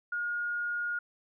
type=tone; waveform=sine; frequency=1430 Hz; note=F6; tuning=41 cents sharp; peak=-30 dBFS; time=0.12-0.99 s; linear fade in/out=5 ms; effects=none